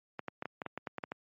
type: clicks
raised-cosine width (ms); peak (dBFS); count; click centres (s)
0.5; -22; 11; 0.193 / 0.283 / 0.424 / 0.456 / 0.618 / 0.663 / 0.776 / 0.872 / 0.983 / 1.038 / 1.119
effects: high-pass 150 Hz 12 dB/octave + MP3 32 kbps